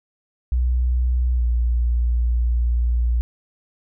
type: tone with pitch glide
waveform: sine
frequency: 61.74 to 59.36 Hz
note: B1 to A#1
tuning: 0 to +32 cents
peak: -16 dBFS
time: 0.52-3.21 s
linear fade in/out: 0 ms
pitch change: -68 cents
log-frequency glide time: 1.36-1.42 s
effects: none